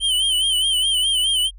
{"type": "tone with vibrato", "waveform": "square", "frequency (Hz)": 3084, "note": "G7", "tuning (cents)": -29, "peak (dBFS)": -17, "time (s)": [0, 1.51], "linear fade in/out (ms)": 50, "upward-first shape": "sine", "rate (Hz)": 4.8, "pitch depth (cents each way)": 78, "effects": ["added 45 Hz sine -38 dBFS peak until 1.58 s", "resampled to 32000 Hz"]}